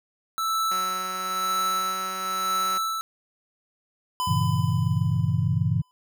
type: tone with tremolo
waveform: square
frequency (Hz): 1318.5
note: E6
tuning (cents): 0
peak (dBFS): -23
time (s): 0.38-3.01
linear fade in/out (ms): 0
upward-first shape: sine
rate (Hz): 1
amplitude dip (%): 55
type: tone with pitch glide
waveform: 5% pulse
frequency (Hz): 185 to 187.8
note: F#3 to F#3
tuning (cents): 0 to +26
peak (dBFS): -24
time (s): 0.71-2.78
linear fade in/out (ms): 5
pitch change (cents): +26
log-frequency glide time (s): 0.92-2.11
type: tone with exponential decay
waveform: square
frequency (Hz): 1005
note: B5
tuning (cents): +30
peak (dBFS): -24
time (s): 4.2-5.91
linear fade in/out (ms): 0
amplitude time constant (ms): 370
type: chord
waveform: sine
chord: G diminished seventh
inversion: none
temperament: equal with one note detuned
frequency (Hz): 98 / 116.54 / 138.03 / 164.81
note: G2 / Bb2 / Db3 / Fb3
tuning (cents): 0 / 0 / -7 / 0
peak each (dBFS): -26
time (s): 4.27-5.82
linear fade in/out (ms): 10
effects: none